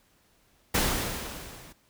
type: noise with level ramp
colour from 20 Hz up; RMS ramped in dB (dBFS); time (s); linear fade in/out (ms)
pink; -23 to -50; 0.74-1.73; 10
effects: pink hiss -65 dBFS RMS until 1.89 s